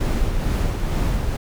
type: noise with tremolo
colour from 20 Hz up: brown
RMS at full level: -19 dBFS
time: 0-1.37 s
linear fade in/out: 10 ms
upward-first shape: sine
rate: 2.2 Hz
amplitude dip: 35%
effects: none